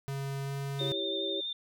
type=tone with pitch glide; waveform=square; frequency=137.7 to 138.74 Hz; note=C#3 to C#3; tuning=-11 to +2 cents; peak=-34 dBFS; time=0.08-0.92 s; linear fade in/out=0 ms; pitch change=+13 cents; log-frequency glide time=0.44-0.51 s
type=tone with vibrato; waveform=sine; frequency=3607 Hz; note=A7; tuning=42 cents sharp; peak=-33 dBFS; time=0.79-1.53 s; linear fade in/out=5 ms; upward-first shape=sine; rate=12 Hz; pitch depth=22 cents each way
type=chord; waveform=sine; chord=C# diminished; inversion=first; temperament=equal; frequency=329.6 / 392 / 554.4 Hz; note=E4 / G4 / C#5; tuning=0 / 0 / 0 cents; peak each=-39 / -36 / -38 dBFS; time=0.8-1.41 s; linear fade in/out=10 ms
effects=none